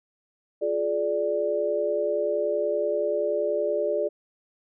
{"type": "chord", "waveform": "sine", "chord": "D diminished", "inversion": "first", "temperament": "just", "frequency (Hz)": [352.4, 422.9, 587.3], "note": ["F4", "Ab4", "D5"], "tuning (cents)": [16, 31, 0], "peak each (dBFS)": [-31, -27, -25], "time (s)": [0.61, 4.09], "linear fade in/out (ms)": 20, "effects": []}